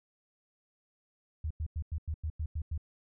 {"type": "tone bursts", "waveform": "sine", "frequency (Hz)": 77.9, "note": "D#2", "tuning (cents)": 3, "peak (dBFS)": -31, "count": 9, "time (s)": [1.44, 2.778], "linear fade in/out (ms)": 5, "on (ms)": 66, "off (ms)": 93, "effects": []}